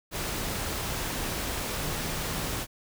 sine tone in noise, 155.56 Hz, D#3, in tune, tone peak -40 dBFS, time 1.73-2.51 s, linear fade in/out 50 ms, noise pink, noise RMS -32 dBFS, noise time 0.11-2.67 s, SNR -11 dB, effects none

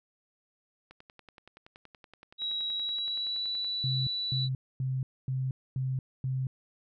click train, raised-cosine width 0.3 ms, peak -34 dBFS, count 30, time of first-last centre 0.91-3.646 s, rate 10.6 Hz
sine tone with pitch glide, 3865 to 3951 Hz, B7 to B7, -38 to 0 cents, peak -30 dBFS, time 2.38-4.49 s, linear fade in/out 50 ms, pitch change +38 cents, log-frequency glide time 2.72-3.45 s
sine tone bursts, 130.81 Hz, C3, in tune, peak -28 dBFS, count 6, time 3.84-6.47 s, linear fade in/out 2 ms, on 230 ms, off 250 ms
effects none

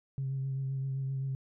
sine tone with vibrato, 134.6 Hz, C3, 49 cents sharp, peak -30 dBFS, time 0.18-1.35 s, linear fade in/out 0 ms, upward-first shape triangle, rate 7.7 Hz, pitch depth 26 cents each way, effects tanh soft clip ceiling -27 dBFS

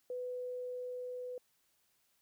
sine tone with level ramp, 498.3 Hz, B4, 15 cents sharp, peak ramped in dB -37 to -40 dBFS, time 0.1-1.38 s, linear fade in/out 2 ms, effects white hiss -75 dBFS RMS until 2.21 s

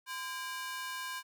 sawtooth ring-modulated tone, 1318.5 Hz, E6, in tune, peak -31 dBFS, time 0.06-1.23 s, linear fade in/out 50 ms, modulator 292 Hz, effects none

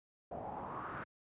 pink noise with low-pass filter sweep, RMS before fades -43 dBFS, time 0.31-1.04 s, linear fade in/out 5 ms, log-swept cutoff 670 to 1500 Hz, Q 4.7, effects high-pass 100 Hz 12 dB/octave + resampled to 8000 Hz

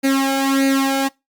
sawtooth tone with flanger, 271.2 Hz, C#4, 38 cents flat, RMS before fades -17 dBFS, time 0.03-1.09 s, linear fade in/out 20 ms, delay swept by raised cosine 0.45 to 1.34 ms, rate 1.6 Hz, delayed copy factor +0.8, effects noise-tail reverb RT60 0.2 s tail -22 dB re dry + Opus 48 kbps

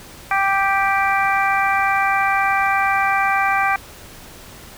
harmonic tone, 392 Hz, G4, in tune, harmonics 2 / 3 / 4 / 5 / 6, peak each -19 / -21 / -22 / -25 / -23 dBFS, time 0.31-3.76 s, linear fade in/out 2 ms, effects pink hiss -40 dBFS RMS until 4.77 s

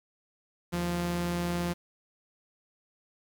sawtooth tone pair together, 77.2 / 174.16 Hz, D#2 / F3, -13 / -5 cents, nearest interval octave + major second, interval 1408 cents, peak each -35 / -25 dBFS, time 0.72-1.74 s, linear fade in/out 20 ms, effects 9-bit

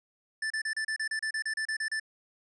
square tone bursts, 1760 Hz, A6, in tune, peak -30 dBFS, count 14, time 0.42-1.998 s, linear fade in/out 5 ms, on 83 ms, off 32 ms, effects resampled to 22050 Hz

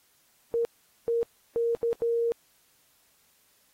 sine tone bursts at uneven times, 466.2 Hz, A#4, in tune, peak -23 dBFS, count 5, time 0.54-0.65 / 1.08-1.23 / 1.56-1.75 / 1.83-1.93 / 2.02-2.32 s, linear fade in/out 0 ms, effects white hiss -65 dBFS RMS until 3.73 s + AAC 48 kbps

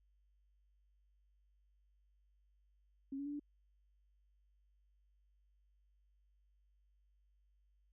sine tone with pitch steps, 272.7 / 281.9 / 289.5 / 291.5 Hz, C#4 / C#4 / D4 / D4, -28 / +29 / -25 / -13 cents, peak -40 dBFS, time 3.12-3.396 s, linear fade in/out 5 ms, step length 69 ms, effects added 50 Hz sine -70 dBFS peak until 7.92 s

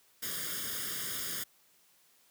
white noise with comb filter, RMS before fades -37 dBFS, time 0.22-1.44 s, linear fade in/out 10 ms, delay 0.59 ms, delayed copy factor +0.85, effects white hiss -66 dBFS RMS until 2.3 s + high-pass 100 Hz 12 dB/octave

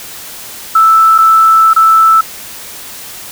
sine tone with dropouts, 1318.5 Hz, E6, in tune, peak -3 dBFS, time 0.75-2.21 s, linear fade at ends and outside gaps 5 ms, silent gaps 1.181-1.185 / 1.734-1.762 s, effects white hiss -28 dBFS RMS until 3.31 s

